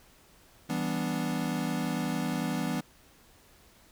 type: chord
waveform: square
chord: E minor seventh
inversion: none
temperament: equal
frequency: 164.81 / 196 / 246.9 / 293.7 Hz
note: E3 / G3 / B3 / D4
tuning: 0 / 0 / 0 / 0 cents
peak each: -35 / -36 / -34 / -37 dBFS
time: 0.69-2.81 s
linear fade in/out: 10 ms
effects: pink hiss -59 dBFS RMS until 3.91 s